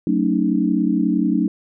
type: chord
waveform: sine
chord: D# half-diminished seventh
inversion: first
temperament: just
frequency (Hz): 186.68 / 224 / 280 / 311.1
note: F#3 / A3 / C#4 / D#4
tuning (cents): +16 / +31 / +18 / 0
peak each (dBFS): -21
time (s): 0.07-1.48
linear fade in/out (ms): 2
effects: none